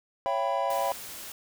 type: chord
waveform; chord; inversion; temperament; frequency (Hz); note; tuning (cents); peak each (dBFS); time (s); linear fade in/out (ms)
triangle; C# half-diminished seventh; none; equal with one note detuned; 554.4 / 673.9 / 784 / 987.8; C#5 / E5 / G5 / B5; 0 / +38 / 0 / 0; -29; 0.26-0.92; 0
type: noise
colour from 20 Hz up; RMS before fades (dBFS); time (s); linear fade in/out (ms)
white; -41; 0.7-1.32; 2
effects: none